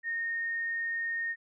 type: tone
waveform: sine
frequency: 1844 Hz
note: A#6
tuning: 19 cents flat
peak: -30 dBFS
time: 0.03-1.36 s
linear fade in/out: 50 ms
effects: none